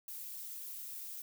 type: noise with flanger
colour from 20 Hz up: violet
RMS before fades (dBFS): -45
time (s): 0.08-1.22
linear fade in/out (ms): 2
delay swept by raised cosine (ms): 1.1 to 4.5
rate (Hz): 3.5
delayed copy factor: +1
effects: none